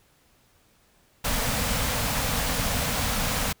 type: band-stop noise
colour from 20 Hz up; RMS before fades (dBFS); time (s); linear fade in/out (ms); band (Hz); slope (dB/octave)
pink; -26; 1.24-3.53; 10; 290 to 440; 96
effects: pink hiss -62 dBFS RMS until 3.6 s